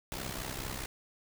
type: noise with amplitude modulation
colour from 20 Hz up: pink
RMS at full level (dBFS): -36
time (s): 0.12-0.86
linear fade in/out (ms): 0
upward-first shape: sine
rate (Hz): 64.5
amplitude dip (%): 70
effects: none